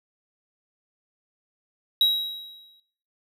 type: tone with exponential decay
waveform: triangle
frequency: 3846 Hz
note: B7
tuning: 47 cents flat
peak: -13 dBFS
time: 2.01-2.8 s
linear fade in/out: 2 ms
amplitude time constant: 170 ms
effects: noise-tail reverb RT60 0.8 s tail -22 dB re dry